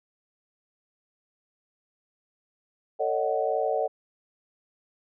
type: chord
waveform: sine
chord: D# half-diminished seventh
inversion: second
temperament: just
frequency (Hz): 448 / 560 / 622.3 / 746.7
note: A4 / C#5 / D#5 / F#5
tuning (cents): +31 / +18 / 0 / +16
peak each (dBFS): -29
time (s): 2.99-3.88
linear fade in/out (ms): 20
effects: none